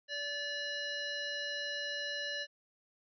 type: harmonic tone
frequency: 579 Hz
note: D5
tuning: 25 cents flat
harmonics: 1 / 3 / 5 / 7 / 9 / 10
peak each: -44 / -39 / -43 / -42 / -50 / -54 dBFS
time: 0.08-2.47 s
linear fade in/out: 50 ms
effects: none